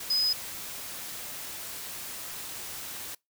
sine tone in noise, 5030 Hz, D#8, 18 cents sharp, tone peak -23 dBFS, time 0.1-0.33 s, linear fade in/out 5 ms, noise white, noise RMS -39 dBFS, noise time 0-3.15 s, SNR +13 dB, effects noise-tail reverb RT60 0.2 s tail -25 dB re dry

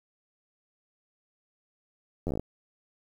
slowing click train, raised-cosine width 2 ms, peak -18 dBFS, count 9, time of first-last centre 2.27-2.396 s, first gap 11 ms, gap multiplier 1.1, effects 9-bit

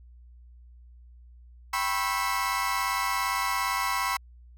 30% pulse chord, C# half-diminished seventh, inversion second, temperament equal with one note detuned, 784 / 987.8 / 1085.3 / 1318.5 Hz, G5 / B5 / C#6 / E6, 0 / 0 / -37 / 0 cents, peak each -33 / -27 / -27 / -32 dBFS, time 1.73-4.17 s, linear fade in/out 5 ms, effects added 60 Hz sine -48 dBFS peak until 4.57 s

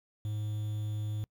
triangle tone with quantisation, 106.2 Hz, G#2, 39 cents sharp, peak -30 dBFS, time 0.25-1.24 s, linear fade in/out 0 ms, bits 9, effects noise-tail reverb RT60 0.1 s tail -26 dB re dry

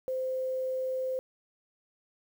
sine tone with quantisation, 518 Hz, C5, 17 cents flat, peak -29 dBFS, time 0.08-1.19 s, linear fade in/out 0 ms, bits 9, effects none

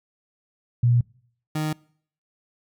sine / 30% pulse tone pair in turn, 120.3 / 154.32 Hz, B2 / D#3, -45 / -14 cents, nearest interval major third, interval 431 cents, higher second, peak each -15 / -21 dBFS, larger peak first, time 0.83-1.01 / 1.55-1.73 s, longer neither, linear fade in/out 5 ms, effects noise-tail reverb RT60 0.6 s tail -25 dB re dry

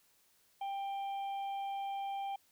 harmonic tone, 790 Hz, G5, 13 cents sharp, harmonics 1 / 3 / 4, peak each -36 / -55 / -54 dBFS, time 0.61-2.36 s, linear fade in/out 5 ms, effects white hiss -70 dBFS RMS until 2.51 s

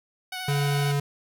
10% pulse tone with vibrato, 741 Hz, F#5, 2 cents sharp, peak -23 dBFS, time 0.32-0.92 s, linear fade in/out 5 ms, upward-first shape sine, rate 13 Hz, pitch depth 19 cents each way
square tone, 142.4 Hz, C#3, 47 cents sharp, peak -23 dBFS, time 0.48-1 s, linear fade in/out 5 ms
effects none

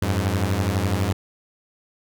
sawtooth beating tone pair, 90.2 / 102.2 Hz, F#2 / G#2, -44 / -27 cents, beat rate 12 Hz, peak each -19 dBFS, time 0.02-1.13 s, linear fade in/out 5 ms, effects none

